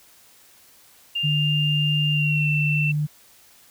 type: tone with pitch glide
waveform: sine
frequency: 2800 to 2683 Hz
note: F7 to E7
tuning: +4 to +30 cents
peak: -22 dBFS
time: 1.15-2.92 s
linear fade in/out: 10 ms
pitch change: -74 cents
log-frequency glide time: 2.11-2.5 s
type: tone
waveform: sine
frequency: 149.6 Hz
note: D3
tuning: 32 cents sharp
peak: -20 dBFS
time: 1.23-3.07 s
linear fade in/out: 20 ms
effects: white hiss -53 dBFS RMS until 3.7 s